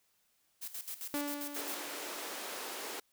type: noise with tremolo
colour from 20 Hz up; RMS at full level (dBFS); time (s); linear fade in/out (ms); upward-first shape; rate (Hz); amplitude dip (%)
blue; -41; 0.61-1.8; 20; square; 7.5; 75
type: tone with exponential decay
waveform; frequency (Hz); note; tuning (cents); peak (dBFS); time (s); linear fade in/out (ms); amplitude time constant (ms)
sawtooth; 289.2; D4; -27; -29; 1.14-2.57; 0; 310
type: high-pass noise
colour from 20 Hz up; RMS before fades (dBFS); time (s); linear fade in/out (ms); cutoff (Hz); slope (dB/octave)
pink; -42; 1.56-3; 5; 330; 24
effects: white hiss -74 dBFS RMS until 3.12 s